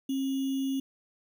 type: tone with sample-and-hold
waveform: sine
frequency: 269.3 Hz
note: C#4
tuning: 50 cents flat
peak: -27 dBFS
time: 0.09-0.8 s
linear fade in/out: 5 ms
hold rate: 3150 Hz
effects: none